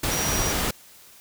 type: tone in noise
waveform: sine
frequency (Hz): 5760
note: F#8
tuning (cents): -47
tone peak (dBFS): -28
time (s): 0.11-0.52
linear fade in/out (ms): 5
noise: pink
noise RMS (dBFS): -25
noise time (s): 0.03-0.71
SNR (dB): -6
effects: white hiss -50 dBFS RMS until 1.2 s